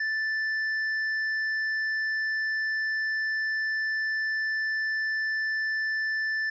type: tone with hard clipping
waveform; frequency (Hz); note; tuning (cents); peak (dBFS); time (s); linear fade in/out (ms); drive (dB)
sine; 1760; A6; 0; -27; 0-6.5; 5; 4
effects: resampled to 16000 Hz